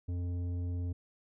triangle tone with tanh clipping, 88.2 Hz, F2, 18 cents sharp, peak -34 dBFS, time 0.08-0.93 s, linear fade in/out 10 ms, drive 14 dB, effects none

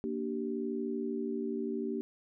sine chord, G minor, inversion first, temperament equal with one note detuned, 233.1 / 293.7 / 386.4 Hz, Bb3 / D4 / G4, 0 / 0 / -25 cents, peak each -36 / -38 / -36 dBFS, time 0.04-2.01 s, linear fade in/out 0 ms, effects none

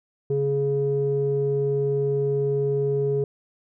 square tone with low-pass filter, 139.4 Hz, C#3, 10 cents sharp, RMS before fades -23 dBFS, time 0.3-3.24 s, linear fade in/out 2 ms, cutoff 400 Hz, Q 6.7, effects none

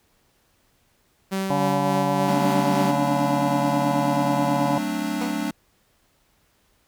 sawtooth tone with tremolo, 192.5 Hz, G3, 31 cents flat, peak -19 dBFS, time 1.31-2.92 s, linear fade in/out 20 ms, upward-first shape sine, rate 3.5 Hz, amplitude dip 30%
harmonic tone, 142.2 Hz, C#3, 45 cents sharp, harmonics 1 / 2 / 4 / 5 / 6 / 7, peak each -28 / -27 / -27 / -28 / -28 / -28 dBFS, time 1.5-4.78 s, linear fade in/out 2 ms
square chord, D dominant seventh, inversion first, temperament equal, 185 / 220 / 261.6 / 293.7 Hz, F#3 / A3 / C4 / D4, 0 / 0 / 0 / 0 cents, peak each -33 / -30 / -33 / -28 dBFS, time 2.28-5.51 s, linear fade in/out 5 ms
15% pulse tone with exponential decay, 245 Hz, B3, 14 cents flat, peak -19 dBFS, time 5.21-5.48 s, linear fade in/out 2 ms, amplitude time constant 57 ms
effects pink hiss -64 dBFS RMS until 6.87 s

